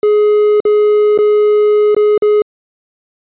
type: tone with dropouts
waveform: triangle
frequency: 419.8 Hz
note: G#4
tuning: 19 cents sharp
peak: -5 dBFS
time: 0.03-2.42 s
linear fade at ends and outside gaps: 2 ms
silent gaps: 0.603-0.652 / 1.177-1.187 / 1.947-1.965 / 2.178-2.222 s
effects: resampled to 8000 Hz